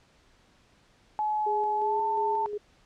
sine tone with pitch glide, 852 to 890.2 Hz, G#5 to A5, +44 to +20 cents, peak -25 dBFS, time 1.19-2.46 s, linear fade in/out 0 ms, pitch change +76 cents, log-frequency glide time 1.76-2.01 s
sine tone with tremolo, 415.3 Hz, G#4, in tune, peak -29 dBFS, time 1.46-2.58 s, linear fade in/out 10 ms, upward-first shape square, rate 2.8 Hz, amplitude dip 40%
effects pink hiss -62 dBFS RMS until 2.85 s + low-pass 6000 Hz 12 dB/octave

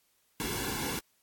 pink noise with comb filter, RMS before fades -34 dBFS, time 0.4-0.99 s, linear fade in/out 0 ms, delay 1.6 ms, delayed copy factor -0.85, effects white hiss -71 dBFS RMS until 1.22 s + AAC 64 kbps

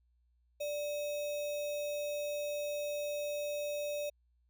sine tone with sample-and-hold, 587.3 Hz, D5, in tune, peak -34 dBFS, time 0.6-4.1 s, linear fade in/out 10 ms, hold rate 3150 Hz, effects added 60 Hz sine -69 dBFS peak until 4.49 s

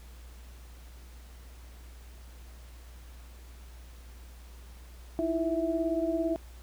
sine tone cluster, 320.2 / 337.9 / 657 Hz, D#4 / E4 / E5, +50 / +43 / -6 cents, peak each -31 dBFS, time 5.19-6.36 s, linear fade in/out 0 ms, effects added 60 Hz sine -46 dBFS peak until 6.62 s + pink hiss -57 dBFS RMS until 6.62 s

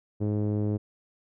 sawtooth tone with low-pass filter, 104.7 Hz, G#2, 15 cents sharp, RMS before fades -27 dBFS, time 0.2-0.78 s, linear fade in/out 20 ms, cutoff 400 Hz, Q 1.6, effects none

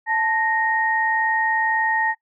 sine tone pair together, 880 / 1861.9 Hz, A5 / A#6, 0 / -3 cents, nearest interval octave + minor second, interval 1297 cents, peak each -21 dBFS, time 0.06-2.15 s, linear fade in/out 50 ms, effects noise-tail reverb RT60 0.1 s tail -19 dB re dry

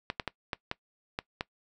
clicks, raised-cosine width 0.3 ms, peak -15 dBFS, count 7, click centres 0.101 / 0.198 / 0.277 / 0.532 / 0.714 / 1.189 / 1.409 s, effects noise-tail reverb RT60 0.1 s tail -21 dB re dry

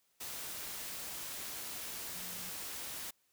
sine tone in noise, 181.2 Hz, F#3, 36 cents flat, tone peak -54 dBFS, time 2.15-2.5 s, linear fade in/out 10 ms, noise white, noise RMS -43 dBFS, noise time 0.2-3.11 s, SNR -14 dB, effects white hiss -75 dBFS RMS until 3.32 s

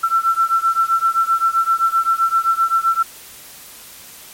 sine beating tone pair, 1340 / 1347.7 Hz, E6 / E6, +28 / +38 cents, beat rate 7.7 Hz, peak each -16 / -17 dBFS, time 0.03-3.03 s, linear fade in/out 10 ms, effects white hiss -39 dBFS RMS until 4.33 s + MP3 64 kbps

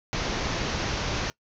pink low-pass noise, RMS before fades -29 dBFS, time 0.13-1.3 s, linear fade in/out 0 ms, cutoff 6500 Hz, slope 96 dB/octave, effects noise-tail reverb RT60 0.1 s tail -21 dB re dry

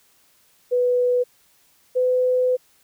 sine tone pair in turn, 493.9 / 504.6 Hz, B4 / B4, 0 / +37 cents, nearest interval unison, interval 37 cents, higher second, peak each -16 dBFS, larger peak neither, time 0.71-1.24 / 1.95-2.57 s, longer second, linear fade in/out 20 ms, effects white hiss -59 dBFS RMS until 2.83 s

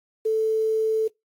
sine tone with quantisation, 440 Hz, A4, in tune, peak -19 dBFS, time 0.25-1.08 s, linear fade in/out 10 ms, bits 8, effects noise-tail reverb RT60 0.2 s tail -25 dB re dry + AAC 64 kbps

